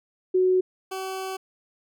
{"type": "tone pair in turn", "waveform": ["sine", "20% pulse"], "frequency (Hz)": [370, 380], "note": ["F#4", "F#4"], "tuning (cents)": [0, 46], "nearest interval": "unison", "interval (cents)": 46, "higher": "second", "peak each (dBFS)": [-17, -25], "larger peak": "first", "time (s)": [[0.34, 0.61], [0.91, 1.37]], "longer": "second", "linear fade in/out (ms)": 10, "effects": []}